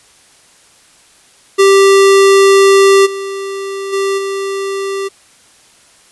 square tone with level steps, 392 Hz, G4, in tune, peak -5 / -20 / -13 / -17 dBFS, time 1.58-5.09 s, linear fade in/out 20 ms, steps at 3.05 / 3.92 / 4.17 s, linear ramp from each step 20 ms, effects white hiss -46 dBFS RMS until 6.11 s + resampled to 24000 Hz

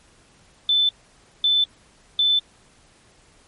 sine tone bursts, 3520 Hz, A7, in tune, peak -15 dBFS, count 3, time 0.69-2.39 s, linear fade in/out 2 ms, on 200 ms, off 550 ms, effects pink hiss -55 dBFS RMS until 3.47 s + MP3 48 kbps

